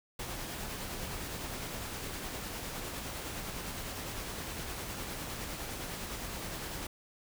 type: noise with tremolo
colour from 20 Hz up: pink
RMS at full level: -39 dBFS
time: 0.19-6.87 s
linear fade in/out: 5 ms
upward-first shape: sine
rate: 9.8 Hz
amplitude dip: 25%
effects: none